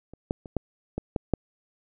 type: clicks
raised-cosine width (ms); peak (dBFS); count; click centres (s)
2; -30 / -12 / -27 / -12 / -16 / -12 / -8; 7; 0.136 / 0.309 / 0.458 / 0.567 / 0.98 / 1.162 / 1.337
effects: none